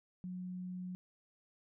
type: tone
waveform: sine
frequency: 182 Hz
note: F#3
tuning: 28 cents flat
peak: -40 dBFS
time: 0.24-0.95 s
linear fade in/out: 0 ms
effects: none